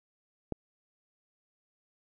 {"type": "click", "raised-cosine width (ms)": 2, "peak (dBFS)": -19, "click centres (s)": 0.523, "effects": []}